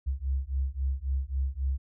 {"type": "beating tone pair", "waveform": "sine", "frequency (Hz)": [65.41, 69.11], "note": ["C2", "C#2"], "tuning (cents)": [0, -5], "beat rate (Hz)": 3.7, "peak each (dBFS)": -30, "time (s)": [0.06, 1.78], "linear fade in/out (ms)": 20, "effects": []}